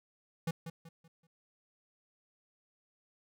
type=tone with echo; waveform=square; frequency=164.81 Hz; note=E3; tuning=in tune; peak=-32 dBFS; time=0.47-0.51 s; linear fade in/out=5 ms; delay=190 ms; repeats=4; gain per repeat=-9 dB; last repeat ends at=1.27 s; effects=none